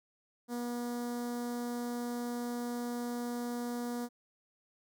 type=tone with notch filter; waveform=sawtooth; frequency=240.8 Hz; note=B3; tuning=44 cents flat; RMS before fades=-37 dBFS; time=0.48-4.09 s; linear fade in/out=50 ms; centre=2600 Hz; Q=0.65; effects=none